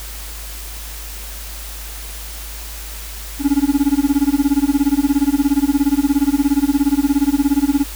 triangle tone with tremolo, 282 Hz, C#4, 30 cents sharp, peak -7 dBFS, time 3.39-7.86 s, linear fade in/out 50 ms, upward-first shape sine, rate 17 Hz, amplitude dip 100%, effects added 52 Hz sine -30 dBFS peak until 7.95 s + white hiss -33 dBFS RMS until 7.95 s

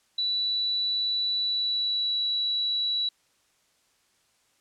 sine tone with pitch glide, 3951 to 3924 Hz, B7 to B7, 0 to -12 cents, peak -24 dBFS, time 0.18-3.09 s, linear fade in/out 5 ms, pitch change -12 cents, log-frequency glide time 1.38-2.19 s, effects white hiss -67 dBFS RMS until 4.6 s + low-pass 9000 Hz 12 dB/octave

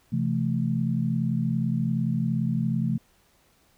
sine chord, A minor, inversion first, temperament equal with one note detuned, 130.81 / 168.18 / 220 Hz, C3 / E3 / A3, 0 / +35 / 0 cents, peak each -27 dBFS, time 0.12-2.98 s, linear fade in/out 10 ms, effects pink hiss -63 dBFS RMS until 3.77 s

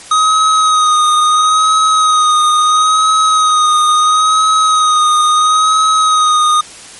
square tone with vibrato, 1253 Hz, D#6, 12 cents sharp, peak -8 dBFS, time 0.11-6.61 s, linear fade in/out 5 ms, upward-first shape sine, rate 0.74 Hz, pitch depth 31 cents each way, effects white hiss -33 dBFS RMS until 6.99 s + MP3 48 kbps

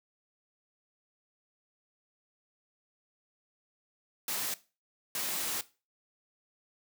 white noise bursts at uneven times, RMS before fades -34 dBFS, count 2, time 4.28-4.54 / 5.15-5.61 s, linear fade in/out 2 ms, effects noise-tail reverb RT60 0.3 s tail -17 dB re dry + high-pass 150 Hz 12 dB/octave

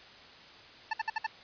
25% pulse tone bursts, 883 Hz, A5, 6 cents sharp, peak -25 dBFS, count 5, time 0.91-1.266 s, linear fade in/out 5 ms, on 24 ms, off 59 ms, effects white hiss -52 dBFS RMS until 1.43 s + resampled to 11025 Hz

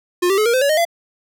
square tone with pitch steps, 355.7 / 390.1 / 427.9 / 469.3 / 514.8 / 564.6 / 619.3 / 679.3 Hz, F4 / G4 / A4 / A#4 / C5 / C#5 / D#5 / F5, +32 / -8 / -48 / +12 / -28 / +32 / -8 / -48 cents, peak -14 dBFS, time 0.22-0.852 s, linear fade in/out 10 ms, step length 79 ms, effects none

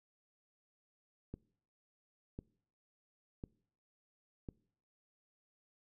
click train, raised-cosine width 3 ms, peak -30 dBFS, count 4, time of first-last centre 1.34-4.488 s, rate 0.953 Hz, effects noise-tail reverb RT60 0.6 s tail -23 dB re dry

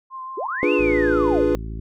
sine tone with vibrato, 1046.5 Hz, C6, in tune, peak -30 dBFS, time 0.1-0.82 s, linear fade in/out 50 ms, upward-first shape sine, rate 5.8 Hz, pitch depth 18 cents each way
sine linear two-way sweep, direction up then down, 315.8 to 2794 to 382.8 Hz, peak -24 dBFS, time 0.37-1.45 s, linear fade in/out 10 ms, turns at 0.73 s
triangle chord, D diminished seventh, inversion none, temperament equal, 293.7 / 349.2 / 415.3 / 493.9 Hz, D4 / F4 / Ab4 / Cb5, 0 / 0 / 0 / 0 cents, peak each -20 dBFS, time 0.63-1.55 s, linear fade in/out 0 ms
harmonic tone, 54.9 Hz, A1, 3 cents flat, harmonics 1 / 2 / 3 / 4 / 5 / 6 / 7, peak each -29 / -35 / -39 / -41 / -43 / -45 / -46 dBFS, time 0.79-1.8 s, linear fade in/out 5 ms
effects none

